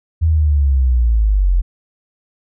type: linear sweep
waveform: sine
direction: down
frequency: 82.41 to 42 Hz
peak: -10 dBFS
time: 0.21-1.62 s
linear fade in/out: 20 ms
effects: none